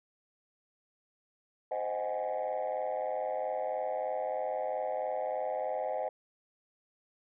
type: chord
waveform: sine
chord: Ab dominant seventh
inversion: first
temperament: just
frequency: 519.1 / 623 / 747.5 / 830.6 Hz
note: C5 / Eb5 / Gb5 / Ab5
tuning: -14 / +2 / +17 / 0 cents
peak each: -35 / -34 / -36 / -38 dBFS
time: 1.71-6.09 s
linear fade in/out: 5 ms
effects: tanh soft clip ceiling -26 dBFS